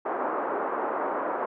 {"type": "band-pass noise", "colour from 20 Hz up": "white", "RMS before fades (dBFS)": -29, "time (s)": [0.05, 1.46], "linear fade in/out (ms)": 10, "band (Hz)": [300, 1200], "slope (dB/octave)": 24, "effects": ["low-pass 2000 Hz 12 dB/octave"]}